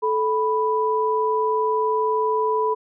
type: tone pair together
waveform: sine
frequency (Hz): 435.2 / 987.8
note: A4 / B5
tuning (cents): -19 / 0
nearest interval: octave + major second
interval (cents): 1419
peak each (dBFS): -21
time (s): 0.02-2.75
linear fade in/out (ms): 20
effects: none